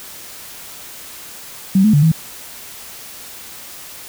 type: tone with pitch steps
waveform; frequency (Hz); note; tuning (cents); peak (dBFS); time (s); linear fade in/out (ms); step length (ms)
sine; 192.1 / 215.2 / 145.6 / 160.5; G3 / A3 / D3 / E3; -35 / -38 / -15 / -46; -8; 1.75-2.118; 5; 92
effects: white hiss -35 dBFS RMS until 4.08 s